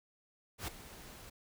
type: noise with ADSR envelope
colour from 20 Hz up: pink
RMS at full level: -37 dBFS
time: 0.58-1.3 s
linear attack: 98 ms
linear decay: 7 ms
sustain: -15 dB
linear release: 9 ms
effects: none